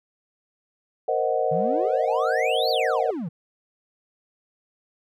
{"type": "chord", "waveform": "sine", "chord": "C half-diminished seventh", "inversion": "third", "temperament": "equal", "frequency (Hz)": [466.2, 523.3, 622.3, 740], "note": ["Bb4", "C5", "Eb5", "Gb5"], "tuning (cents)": [0, 0, 0, 0], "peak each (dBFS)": -26, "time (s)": [1.08, 3.11], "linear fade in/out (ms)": 5}
{"type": "exponential two-way sweep", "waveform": "triangle", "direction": "up then down", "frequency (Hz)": [146.83, 4699, 146.83], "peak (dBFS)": -25, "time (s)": [1.51, 3.29], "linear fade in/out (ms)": 10, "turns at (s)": 2.7}
{"effects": []}